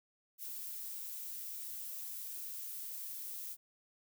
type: noise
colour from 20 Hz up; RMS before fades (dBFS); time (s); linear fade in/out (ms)
violet; -44; 0.38-3.57; 50
effects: none